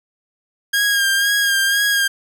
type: tone with vibrato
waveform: sawtooth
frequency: 1620 Hz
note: G#6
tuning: 43 cents flat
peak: -11 dBFS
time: 0.73-2.08 s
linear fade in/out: 10 ms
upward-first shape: sine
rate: 2 Hz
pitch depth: 34 cents each way
effects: none